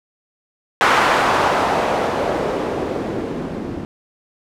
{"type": "noise with low-pass filter sweep", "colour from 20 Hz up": "blue", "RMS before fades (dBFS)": -19, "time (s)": [0.81, 3.85], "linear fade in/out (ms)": 0, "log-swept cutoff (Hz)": [1200, 250], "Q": 1.3, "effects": []}